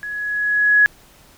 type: tone with level ramp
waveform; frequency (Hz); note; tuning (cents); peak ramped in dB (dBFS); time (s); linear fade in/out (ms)
sine; 1680; G#6; +19; -26 to -8; 0.03-0.86; 0
effects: pink hiss -49 dBFS RMS until 1.37 s